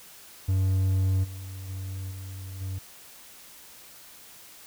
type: tone with level steps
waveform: triangle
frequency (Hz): 94.7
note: F#2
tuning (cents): +41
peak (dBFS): -19 / -34 / -30 / -34 / -28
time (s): 0.48-2.79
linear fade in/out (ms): 10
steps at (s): 1.23 / 1.68 / 2.1 / 2.6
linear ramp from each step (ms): 20
effects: white hiss -49 dBFS RMS until 4.66 s